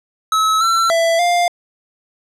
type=tone with pitch steps; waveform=square; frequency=1292 / 1346 / 665 / 701 Hz; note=E6 / E6 / E5 / F5; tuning=-35 / +36 / +15 / +6 cents; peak=-13 dBFS; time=0.32-1.48 s; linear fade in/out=2 ms; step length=290 ms; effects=low-pass 9000 Hz 12 dB/octave